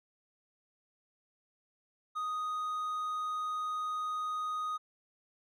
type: tone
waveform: triangle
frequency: 1245 Hz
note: D#6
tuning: 1 cent sharp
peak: -31 dBFS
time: 2.15-4.78 s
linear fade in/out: 20 ms
effects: none